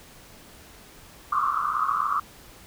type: band-pass noise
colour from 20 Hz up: pink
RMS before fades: -25 dBFS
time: 1.32-2.2 s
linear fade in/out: 5 ms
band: 1100 to 1300 Hz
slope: 96 dB/octave
effects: pink hiss -49 dBFS RMS until 2.66 s